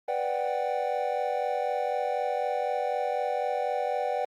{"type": "chord", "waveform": "triangle", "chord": "G major seventh", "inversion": "first", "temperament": "equal", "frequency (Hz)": [493.9, 587.3, 740, 784], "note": ["B4", "D5", "F#5", "G5"], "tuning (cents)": [0, 0, 0, 0], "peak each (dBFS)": -30, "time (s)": [0.08, 4.25], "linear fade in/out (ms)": 5, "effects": ["Opus 32 kbps"]}